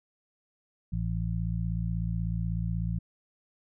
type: harmonic tone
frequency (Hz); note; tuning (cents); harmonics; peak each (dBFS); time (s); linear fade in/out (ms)
56.3; A1; +40; 1 / 2 / 3; -32 / -32 / -32; 0.92-2.99; 10
effects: none